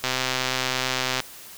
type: click train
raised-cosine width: 0.2 ms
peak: -6 dBFS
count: 151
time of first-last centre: 0.04-1.203 s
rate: 129 Hz
effects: white hiss -43 dBFS RMS until 1.57 s